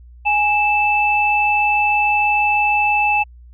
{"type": "tone pair together", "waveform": "sine", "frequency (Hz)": [830.6, 2637], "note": ["G#5", "E7"], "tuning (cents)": [0, 0], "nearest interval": "octave + minor sixth", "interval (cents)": 2000, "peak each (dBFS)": -16, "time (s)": [0.25, 3.24], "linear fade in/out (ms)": 20, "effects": ["added 60 Hz sine -39 dBFS peak until 3.53 s"]}